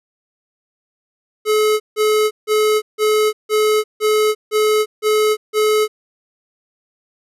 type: tone bursts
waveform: square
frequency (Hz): 428.1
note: A4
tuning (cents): -47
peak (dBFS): -13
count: 9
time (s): 1.45-5.88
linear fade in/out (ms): 50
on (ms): 350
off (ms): 160
effects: resampled to 32000 Hz